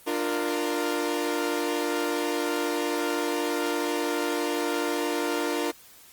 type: chord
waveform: sawtooth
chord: Bb major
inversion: first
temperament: equal with one note detuned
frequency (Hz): 297.1 / 349.2 / 466.2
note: D4 / F4 / Bb4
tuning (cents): +20 / 0 / 0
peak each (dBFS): -26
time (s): 0.06-5.72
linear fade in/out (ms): 20
effects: white hiss -52 dBFS RMS until 6.12 s + Opus 24 kbps